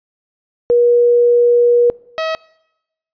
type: tone pair in turn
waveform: sine / sawtooth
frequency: 480 / 640.7 Hz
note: B4 / E5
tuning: -49 / -49 cents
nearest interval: perfect fourth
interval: 500 cents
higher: second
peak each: -8 / -13 dBFS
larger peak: first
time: 0.7-1.9 / 2.18-2.35 s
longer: first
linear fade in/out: 0 ms
effects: noise-tail reverb RT60 0.9 s tail -23 dB re dry + resampled to 11025 Hz